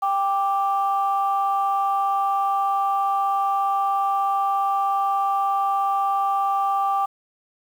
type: tone pair together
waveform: sine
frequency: 789.6 / 1174.7 Hz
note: G5 / D6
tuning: +12 / 0 cents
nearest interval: perfect fifth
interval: 688 cents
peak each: -20 / -22 dBFS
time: 0.02-7.06 s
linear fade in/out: 10 ms
effects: tanh soft clip ceiling -12 dBFS + 8-bit